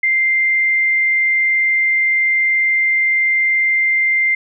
sine tone, 2093 Hz, C7, in tune, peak -12 dBFS, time 0.03-4.35 s, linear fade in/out 5 ms, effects none

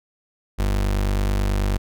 35% pulse tone, 49.22 Hz, G1, 8 cents sharp, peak -17 dBFS, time 0.58-1.78 s, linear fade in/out 20 ms, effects none

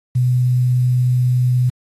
sine tone with quantisation, 125.1 Hz, B2, 23 cents sharp, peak -12 dBFS, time 0.15-1.7 s, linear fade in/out 10 ms, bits 7, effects AAC 32 kbps

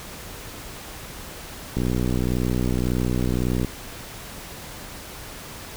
click train, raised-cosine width 3 ms, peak -11 dBFS, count 117, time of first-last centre 1.77-3.647 s, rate 61.8 Hz, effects pink hiss -38 dBFS RMS until 5.76 s

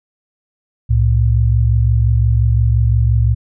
sine tone pair together, 66.8 / 112.56 Hz, C2 / A2, +36 / +40 cents, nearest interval major sixth, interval 904 cents, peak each -13 / -12 dBFS, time 0.89-3.35 s, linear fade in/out 20 ms, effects none

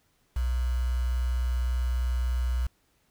sine tone with quantisation, 61.74 Hz, B1, in tune, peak -24 dBFS, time 0.36-2.67 s, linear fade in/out 5 ms, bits 7, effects pink hiss -69 dBFS RMS until 3.1 s

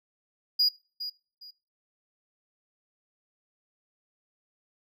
triangle tone with echo, 4883 Hz, D#8, 33 cents flat, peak -19 dBFS, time 0.59-0.69 s, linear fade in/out 10 ms, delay 410 ms, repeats 2, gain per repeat -12 dB, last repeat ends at 1.51 s, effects noise-tail reverb RT60 0.4 s tail -22 dB re dry

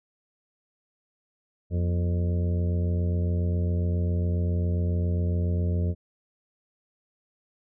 harmonic tone with a mistuned harmonic, 87.31 Hz, F2, in tune, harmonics 1 / 2 / 3 / 4 / 5 / 6 / 7, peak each -23 / -31 / -39 / -40 / -39 / -44 / -43 dBFS, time 1.7-5.95 s, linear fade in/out 50 ms, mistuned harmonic 3, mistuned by -120 cents, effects none

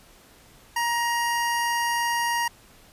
25% pulse tone, 943 Hz, A#5, 20 cents sharp, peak -19 dBFS, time 0.76-2.48 s, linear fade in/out 5 ms, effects pink hiss -53 dBFS RMS until 2.92 s + resampled to 32000 Hz

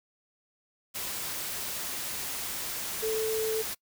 sine tone in noise, 440 Hz, A4, in tune, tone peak -27 dBFS, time 3.02-3.63 s, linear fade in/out 20 ms, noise white, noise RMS -35 dBFS, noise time 0.94-3.75 s, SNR +5 dB, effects noise-tail reverb RT60 0.1 s tail -24 dB re dry

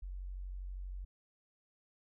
sine tone, 46.25 Hz, F#1, in tune, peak -40 dBFS, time 0.02-1.05 s, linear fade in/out 10 ms, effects none

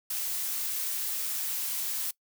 blue noise, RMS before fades -32 dBFS, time 0.1-2.11 s, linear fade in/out 5 ms, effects noise-tail reverb RT60 0.1 s tail -22 dB re dry

